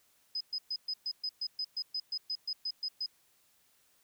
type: tone bursts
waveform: sine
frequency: 5030 Hz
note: D#8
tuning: 18 cents sharp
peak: -32 dBFS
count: 16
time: 0.35-3.062 s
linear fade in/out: 5 ms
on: 57 ms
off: 120 ms
effects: white hiss -69 dBFS RMS until 4.03 s